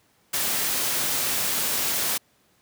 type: noise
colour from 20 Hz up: white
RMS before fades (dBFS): -25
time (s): 0.33-2.18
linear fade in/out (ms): 10
effects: pink hiss -63 dBFS RMS until 2.61 s + high-pass 100 Hz 12 dB/octave